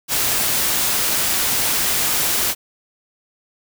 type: noise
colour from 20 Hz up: white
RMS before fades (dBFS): -19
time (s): 0.08-2.55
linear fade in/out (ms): 50
effects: none